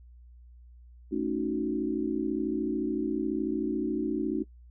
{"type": "chord", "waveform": "sine", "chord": "D# half-diminished seventh", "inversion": "second", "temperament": "equal with one note detuned", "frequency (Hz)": [219.2, 277.2, 311.1, 370], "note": ["A3", "C#4", "D#4", "F#4"], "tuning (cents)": [-6, 0, 0, 0], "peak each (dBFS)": [-34, -32, -31, -33], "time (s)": [1.11, 4.44], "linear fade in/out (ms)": 20, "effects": ["noise-tail reverb RT60 0.1 s tail -21 dB re dry", "added 60 Hz sine -49 dBFS peak until 4.7 s"]}